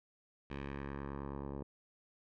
10% pulse tone with low-pass filter sweep, 69.6 Hz, C#2, 8 cents sharp, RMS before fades -43 dBFS, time 0.5-1.63 s, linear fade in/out 5 ms, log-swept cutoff 2800 to 690 Hz, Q 1.5, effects none

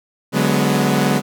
sawtooth chord, G# half-diminished seventh, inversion second, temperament equal with one note detuned, 144.89 / 185 / 207.7 / 246.9 Hz, D3 / F#3 / G#3 / B3, -23 / 0 / 0 / 0 cents, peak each -16 dBFS, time 0.32-1.22 s, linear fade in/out 50 ms, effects none

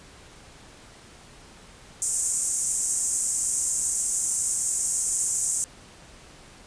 white band-pass noise, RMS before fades -26 dBFS, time 2.02-5.64 s, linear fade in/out 0 ms, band 6800 to 9000 Hz, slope 48 dB/octave, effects pink hiss -49 dBFS RMS until 6.66 s + resampled to 22050 Hz

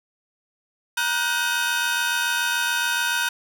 40% pulse tone cluster, 945 / 1452 / 1539 / 2535 / 3659 Hz, A#5 / F#6 / G6 / D#7 / A#7, +23 / -33 / -32 / +32 / -33 cents, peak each -29 / -25 / -25 / -29 / -29 dBFS, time 0.97-3.29 s, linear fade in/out 5 ms, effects none

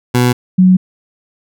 20% pulse / sine tone pair in turn, 123.47 / 184.79 Hz, B2 / F#3, 0 / -2 cents, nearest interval perfect fifth, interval 698 cents, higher second, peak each -4 dBFS, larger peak neither, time 0.14-0.33 / 0.58-0.77 s, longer neither, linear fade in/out 10 ms, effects none

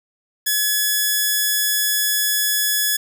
5% pulse tone, 1700 Hz, G#6, 40 cents sharp, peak -6 dBFS, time 0.46-2.97 s, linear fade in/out 10 ms, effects none

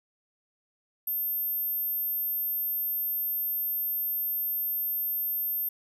sine tone, 13290 Hz, G#9, in tune, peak -27 dBFS, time 1.07-5.69 s, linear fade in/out 5 ms, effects none

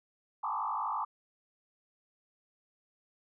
sine tone with frequency modulation, 1021 Hz, C6, 43 cents flat, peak -31 dBFS, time 0.43-1.05 s, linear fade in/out 10 ms, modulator 52.2 Hz, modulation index 3.9, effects none

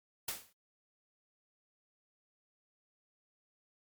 white noise with exponential decay, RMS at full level -34 dBFS, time 0.28-0.53 s, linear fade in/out 5 ms, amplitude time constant 54 ms, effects MP3 96 kbps

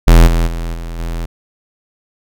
square tone with level steps, 41.85 Hz, E1, 27 cents sharp, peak -3 / -11 / -19 / -23 / -19 dBFS, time 0.07-1.26 s, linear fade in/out 10 ms, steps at 0.26 / 0.46 / 0.73 / 0.98 s, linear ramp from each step 20 ms, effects none

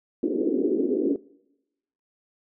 pink band-pass noise, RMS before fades -24 dBFS, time 0.23-1.16 s, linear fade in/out 2 ms, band 260 to 430 Hz, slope 48 dB/octave, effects noise-tail reverb RT60 0.9 s tail -22 dB re dry

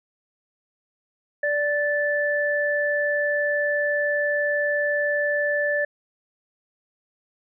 sine tone pair together, 585 / 1753 Hz, D5 / A6, -7 / -7 cents, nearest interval octave + perfect fifth, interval 1900 cents, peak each -23 dBFS, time 1.43-5.85 s, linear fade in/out 5 ms, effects none

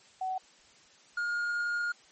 sine / triangle tone pair in turn, 751 / 1422.6 Hz, F#5 / F6, +26 / +32 cents, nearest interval major seventh, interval 1106 cents, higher second, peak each -30 / -27 dBFS, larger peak second, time 0.21-0.38 / 1.17-1.92 s, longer second, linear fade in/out 5 ms, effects white hiss -59 dBFS RMS until 2.11 s + MP3 32 kbps

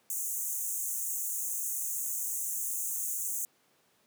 pink high-pass noise, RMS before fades -34 dBFS, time 0.1-3.45 s, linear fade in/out 0 ms, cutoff 6300 Hz, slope 96 dB/octave, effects pink hiss -68 dBFS RMS until 4.06 s + high-pass 200 Hz 12 dB/octave

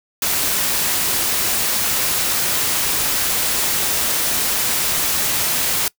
white noise, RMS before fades -19 dBFS, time 0.22-5.88 s, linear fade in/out 2 ms, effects noise-tail reverb RT60 0.1 s tail -22 dB re dry

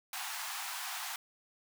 pink high-pass noise, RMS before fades -40 dBFS, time 0.13-1.16 s, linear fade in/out 2 ms, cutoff 720 Hz, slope 96 dB/octave, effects none

